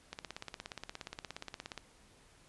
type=click train; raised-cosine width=0.2 ms; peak=-24 dBFS; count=29; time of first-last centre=0.13-1.777 s; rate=17 Hz; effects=pink hiss -63 dBFS RMS until 2.48 s + resampled to 24000 Hz